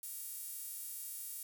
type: tone with high-pass filter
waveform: sawtooth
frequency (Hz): 466.2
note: A#4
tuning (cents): 0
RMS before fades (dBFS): -45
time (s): 0.03-1.43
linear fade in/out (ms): 2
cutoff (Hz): 11000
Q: 1.4
effects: none